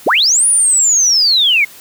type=linear two-way sweep; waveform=sine; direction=up then down; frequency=141.7 to 9780 to 2101 Hz; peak=-8 dBFS; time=0.06-1.65 s; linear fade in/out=10 ms; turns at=0.47 s; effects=white hiss -38 dBFS RMS until 1.8 s + high-pass 60 Hz 12 dB/octave